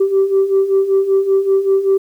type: beating tone pair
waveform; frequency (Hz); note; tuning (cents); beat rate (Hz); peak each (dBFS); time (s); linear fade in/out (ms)
sine; 385.2 / 390.4; G4 / G4; -30 / -7; 5.2; -16 / -11; 0-1.98; 10
effects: tanh soft clip ceiling -6 dBFS + 8-bit